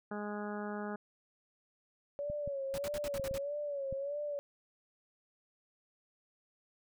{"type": "harmonic tone", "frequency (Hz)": 207.7, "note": "G#3", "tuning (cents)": 0, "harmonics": [1, 2, 3, 4, 5, 6, 7, 8], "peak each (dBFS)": [-40, -43, -46, -46, -53, -49, -49, -53], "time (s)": [0.11, 0.96], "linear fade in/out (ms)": 5}
{"type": "tone with vibrato", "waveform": "sine", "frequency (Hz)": 565, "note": "C#5", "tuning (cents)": 33, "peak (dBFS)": -35, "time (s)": [2.19, 4.39], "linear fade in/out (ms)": 0, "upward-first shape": "sine", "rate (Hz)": 1.6, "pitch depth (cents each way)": 78}
{"type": "clicks", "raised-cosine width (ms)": 5, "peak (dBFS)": -31, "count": 5, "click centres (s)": [2.3, 2.476, 3.197, 3.312, 3.926]}
{"type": "noise bursts", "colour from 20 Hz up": "pink", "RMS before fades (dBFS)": -43, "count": 7, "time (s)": [2.74, 3.38], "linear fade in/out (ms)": 0, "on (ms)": 40, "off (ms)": 60}
{"effects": []}